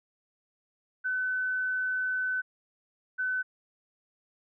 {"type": "tone pair in turn", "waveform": "sine", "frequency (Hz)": [1511, 1511], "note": ["F#6", "F#6"], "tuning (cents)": [36, 36], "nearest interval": "unison", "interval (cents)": 0, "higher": "neither", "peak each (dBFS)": -27, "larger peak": "neither", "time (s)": [[1.04, 2.42], [3.18, 3.43]], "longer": "first", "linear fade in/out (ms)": 20, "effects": []}